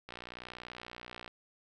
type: click train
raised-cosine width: 0.3 ms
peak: -28 dBFS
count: 73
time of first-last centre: 0.09-1.278 s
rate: 60.6 Hz
effects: none